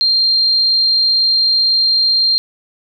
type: tone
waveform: sine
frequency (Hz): 4186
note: C8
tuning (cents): 0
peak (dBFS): -10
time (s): 0.01-2.38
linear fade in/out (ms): 0
effects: none